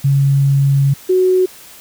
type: tone pair in turn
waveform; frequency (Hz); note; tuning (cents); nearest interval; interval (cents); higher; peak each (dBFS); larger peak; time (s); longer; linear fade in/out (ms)
sine; 138.59 / 370; C#3 / F#4; 0 / 0; octave + perfect fourth; 1700; second; -9; neither; 0.04-0.94 / 1.09-1.46; first; 10
effects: white hiss -39 dBFS RMS until 1.8 s